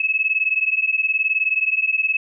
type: beating tone pair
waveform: sine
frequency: 2575 / 2594 Hz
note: E7 / E7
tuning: -41 / -28 cents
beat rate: 19 Hz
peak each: -20 dBFS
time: 0-2.17 s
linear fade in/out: 5 ms
effects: none